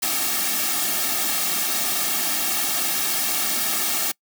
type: noise with comb filter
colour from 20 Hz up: white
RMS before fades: -23 dBFS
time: 0.02-4.12 s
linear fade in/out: 10 ms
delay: 2 ms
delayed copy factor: -1
effects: noise-tail reverb RT60 0.1 s tail -25 dB re dry + high-pass 200 Hz 12 dB/octave